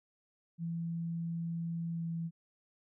sine tone with pitch glide, 167.4 to 166.15 Hz, E3 to E3, +27 to +14 cents, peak -34 dBFS, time 0.58-2.31 s, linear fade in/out 50 ms, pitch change -13 cents, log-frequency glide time 1.92-2.05 s, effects none

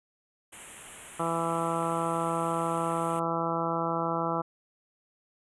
white band-stop noise, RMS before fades -43 dBFS, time 0.52-3.2 s, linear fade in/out 10 ms, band 3200 to 7400 Hz, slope 48 dB/octave
harmonic tone, 166.4 Hz, E3, 17 cents sharp, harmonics 1 / 2 / 3 / 4 / 5 / 6 / 7 / 8, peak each -35 / -35 / -35 / -35 / -35 / -35 / -35 / -35 dBFS, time 1.19-4.42 s, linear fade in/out 10 ms
effects resampled to 24000 Hz

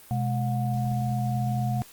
sine tone cluster, 124.9 / 209.2 / 722 Hz, B2 / G#3 / F#5, +20 / +13 / -43 cents, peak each -25 / -31 / -32 dBFS, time 0.11-1.82 s, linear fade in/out 0 ms, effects white hiss -50 dBFS RMS until 1.92 s + Opus 32 kbps

